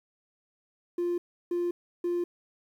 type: tone bursts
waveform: triangle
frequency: 349.2 Hz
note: F4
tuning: in tune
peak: -23 dBFS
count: 3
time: 0.98-2.24 s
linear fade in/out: 5 ms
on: 200 ms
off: 330 ms
effects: tanh soft clip ceiling -22 dBFS + 10-bit